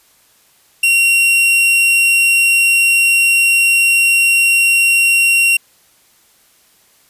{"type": "tone", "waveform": "45% pulse", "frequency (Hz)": 2747, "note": "F7", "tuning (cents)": -29, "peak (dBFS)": -9, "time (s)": [0.83, 5.57], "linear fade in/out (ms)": 5, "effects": ["white hiss -52 dBFS RMS until 7.09 s", "resampled to 32000 Hz"]}